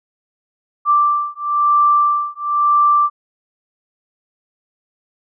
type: beating tone pair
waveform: sine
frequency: 1174.7 / 1175.7 Hz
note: D6 / D6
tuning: 0 / +2 cents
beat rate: 1 Hz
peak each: -15 dBFS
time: 0.85-3.1 s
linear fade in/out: 50 ms
effects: none